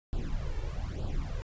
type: noise with flanger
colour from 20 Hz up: brown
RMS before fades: -33 dBFS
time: 0.13-1.42 s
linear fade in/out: 0 ms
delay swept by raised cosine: 0.24 to 2.24 ms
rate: 1.1 Hz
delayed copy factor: +0.8
effects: resampled to 16000 Hz